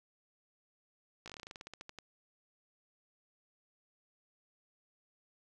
slowing click train, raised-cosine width 0.2 ms, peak -29 dBFS, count 17, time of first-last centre 1.26-1.987 s, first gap 17 ms, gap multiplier 1.12, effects none

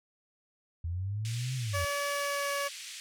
sine linear two-way sweep, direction up then down, 81 to 132 to 81 Hz, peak -31 dBFS, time 0.84-1.85 s, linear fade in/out 5 ms, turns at 1.55 s
pink band-pass noise, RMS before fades -44 dBFS, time 1.25-3 s, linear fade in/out 0 ms, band 2200 to 9400 Hz, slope 24 dB/octave
15% pulse tone with pitch glide, 571 to 565.4 Hz, D5 to C#5, -49 to +34 cents, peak -24 dBFS, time 1.73-2.69 s, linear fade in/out 20 ms, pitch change -17 cents, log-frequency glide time 2.1-2.53 s
effects none

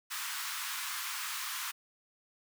pink high-pass noise, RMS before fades -38 dBFS, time 0.1-1.72 s, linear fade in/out 20 ms, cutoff 1000 Hz, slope 48 dB/octave, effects none

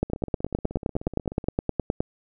two click trains, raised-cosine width 2 ms, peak -22 / -9 dBFS, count 23 / 20, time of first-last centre 0.1-1.441 / 0.03-2.005 s, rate 16.4 / 9.62 Hz, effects none

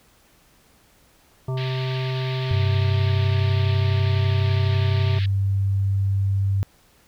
harmonic tone, 130 Hz, C3, 11 cents flat, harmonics 1 / 3 / 5 / 7 / 9, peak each -23 / -33 / -37 / -40 / -42 dBFS, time 1.48-5.19 s, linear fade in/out 5 ms
white band-pass noise, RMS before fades -36 dBFS, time 1.57-5.26 s, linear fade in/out 5 ms, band 1600 to 4200 Hz, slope 48 dB/octave
sine tone, 98 Hz, G2, in tune, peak -18 dBFS, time 2.51-6.63 s, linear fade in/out 0 ms
effects pink hiss -57 dBFS RMS until 7.07 s

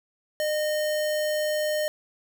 sine tone with sample-and-hold, 608 Hz, D#5, 40 cents flat, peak -23 dBFS, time 0.4-1.88 s, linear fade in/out 0 ms, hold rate 2450 Hz, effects none

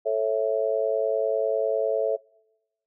sine chord, A major, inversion none, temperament just, 440 / 550 / 660 Hz, A4 / C#5 / E5, 0 / -14 / +2 cents, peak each -26 dBFS, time 0.05-2.17 s, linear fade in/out 20 ms, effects noise-tail reverb RT60 1.0 s tail -26 dB re dry

